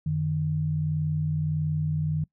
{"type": "tone pair together", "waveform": "sine", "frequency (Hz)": [91.7, 153.31], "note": ["F#2", "D#3"], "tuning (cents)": [-15, -25], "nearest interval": "major sixth", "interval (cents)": 890, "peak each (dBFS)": [-32, -24], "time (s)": [0.06, 2.24], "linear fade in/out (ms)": 5, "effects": ["noise-tail reverb RT60 0.1 s tail -23 dB re dry"]}